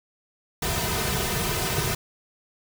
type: noise with comb filter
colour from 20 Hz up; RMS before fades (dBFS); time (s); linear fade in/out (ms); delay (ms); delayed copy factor
pink; -26; 0.62-1.95; 5; 3.6; -1
effects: none